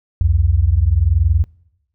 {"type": "tone pair together", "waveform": "sine", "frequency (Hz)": [66.46, 87.31], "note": ["C2", "F2"], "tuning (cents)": [28, 0], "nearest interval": "perfect fourth", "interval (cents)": 472, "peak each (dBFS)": [-15, -13], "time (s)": [0.21, 1.44], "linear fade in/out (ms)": 0, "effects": ["noise-tail reverb RT60 0.8 s tail -22 dB re dry"]}